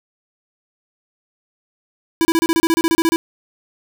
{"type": "tone bursts", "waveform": "square", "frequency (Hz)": 329.6, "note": "E4", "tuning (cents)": 0, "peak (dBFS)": -13, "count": 14, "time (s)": [2.21, 3.16], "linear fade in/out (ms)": 0, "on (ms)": 40, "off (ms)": 30, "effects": []}